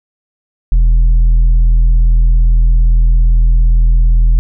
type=tone with tanh clipping; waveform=sine; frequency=41.2 Hz; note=E1; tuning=in tune; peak=-6 dBFS; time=0.72-4.39 s; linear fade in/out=0 ms; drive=4 dB; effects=none